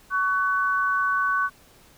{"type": "tone pair together", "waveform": "sine", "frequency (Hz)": [1123.7, 1500], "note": ["C#6", "F#6"], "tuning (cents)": [23, 23], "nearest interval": "perfect fourth", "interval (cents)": 500, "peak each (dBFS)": -23, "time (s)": [0.1, 1.5], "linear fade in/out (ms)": 50, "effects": ["pink hiss -54 dBFS RMS until 1.97 s"]}